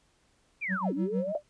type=linear two-way sweep; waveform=sine; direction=down then up; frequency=2490 to 254.3 to 685 Hz; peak=-30 dBFS; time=0.61-1.38 s; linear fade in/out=20 ms; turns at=0.93 s
type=tone with tremolo; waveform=triangle; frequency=189.1 Hz; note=F#3; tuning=38 cents sharp; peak=-24 dBFS; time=0.68-1.33 s; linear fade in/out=50 ms; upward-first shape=sine; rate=6.5 Hz; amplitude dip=95%
type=tone with exponential decay; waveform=sine; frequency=594 Hz; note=D5; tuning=20 cents sharp; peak=-23 dBFS; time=1.35-1.43 s; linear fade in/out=2 ms; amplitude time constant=16 ms
effects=pink hiss -68 dBFS RMS until 1.49 s + resampled to 22050 Hz